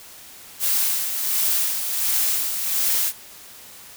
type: noise with tremolo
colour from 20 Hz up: blue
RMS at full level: -20 dBFS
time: 0.59-3.13 s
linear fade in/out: 50 ms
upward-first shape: sine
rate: 1.4 Hz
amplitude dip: 50%
effects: white hiss -43 dBFS RMS until 3.96 s